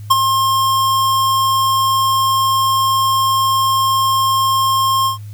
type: tone with ADSR envelope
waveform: square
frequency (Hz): 1067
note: C6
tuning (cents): +34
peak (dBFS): -6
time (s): 0.1-5.18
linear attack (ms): 12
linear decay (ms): 28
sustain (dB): -7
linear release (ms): 120
effects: added 104 Hz sine -28 dBFS peak until 5.33 s + white hiss -50 dBFS RMS until 5.33 s